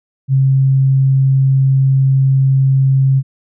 sine tone, 134.4 Hz, C3, 47 cents sharp, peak -8 dBFS, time 0.28-3.23 s, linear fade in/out 50 ms, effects none

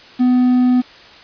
triangle tone with quantisation, 250 Hz, B3, 21 cents sharp, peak -8 dBFS, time 0.19-0.82 s, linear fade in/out 20 ms, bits 6, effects white hiss -41 dBFS RMS until 1.23 s + resampled to 11025 Hz

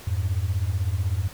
sine beating tone pair, 85.8 / 101.8 Hz, F2 / G#2, -30 / -34 cents, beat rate 16 Hz, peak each -24 dBFS, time 0.07-1.28 s, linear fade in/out 5 ms, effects tanh soft clip ceiling -15 dBFS + pink hiss -44 dBFS RMS until 1.33 s

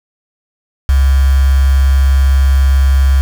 sine tone with quantisation, 67.6 Hz, C#2, 43 cents flat, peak -6 dBFS, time 0.89-3.21 s, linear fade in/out 0 ms, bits 4, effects none

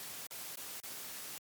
white noise with dropouts, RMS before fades -45 dBFS, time 0-1.38 s, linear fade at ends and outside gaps 0 ms, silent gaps 0.267-0.309 / 0.556-0.573 / 0.801-0.835 s, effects high-pass 100 Hz 12 dB/octave + MP3 96 kbps

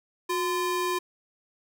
square ring-modulated tone, 694 Hz, F5, 11 cents flat, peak -23 dBFS, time 0.29-0.99 s, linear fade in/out 10 ms, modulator 332 Hz, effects none

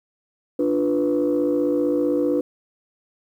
sine chord, B diminished, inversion first, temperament equal, 293.7 / 349.2 / 493.9 Hz, D4 / F4 / B4, 0 / 0 / 0 cents, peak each -20 / -23 / -21 dBFS, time 0.59-2.41 s, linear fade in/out 5 ms, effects tanh soft clip ceiling -12 dBFS + 9-bit

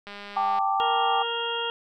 click train, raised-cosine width 0.3 ms, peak -24 dBFS, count 106, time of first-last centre 0.07-0.587 s, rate 203 Hz
sine chord, G suspended second, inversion none, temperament just, 784 / 882 / 1176 Hz, G5 / A5 / D6, 0 / +4 / +2 cents, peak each -24 / -28 / -27 dBFS, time 0.36-1.23 s, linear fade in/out 10 ms
harmonic tone, 466.2 Hz, A#4, in tune, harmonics 1 / 2 / 3 / 4 / 6 / 7, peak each -32 / -32 / -34 / -44 / -33 / -32 dBFS, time 0.8-1.7 s, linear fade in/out 0 ms
effects none

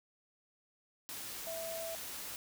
sine tone in noise, 658 Hz, E5, 3 cents flat, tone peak -40 dBFS, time 1.47-1.95 s, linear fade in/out 0 ms, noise white, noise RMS -44 dBFS, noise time 1.09-2.36 s, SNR +1 dB, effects none

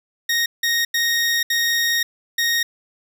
20% pulse tone bursts at uneven times, 1864.7 Hz, A#6, in tune, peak -12 dBFS, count 5, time 0.29-0.46 / 0.63-0.85 / 0.94-1.43 / 1.5-2.03 / 2.38-2.63 s, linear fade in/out 5 ms, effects none

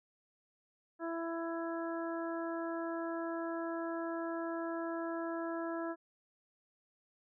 harmonic tone, 332.5 Hz, E4, 15 cents sharp, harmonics 1 / 2 / 3 / 4 / 5, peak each -38 / -41 / -46 / -46 / -48 dBFS, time 0.99-5.96 s, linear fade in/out 50 ms, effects none

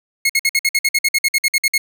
sawtooth tone bursts, 2166 Hz, C#7, 41 cents flat, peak -9 dBFS, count 16, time 0.25-1.78 s, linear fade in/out 5 ms, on 45 ms, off 54 ms, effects none

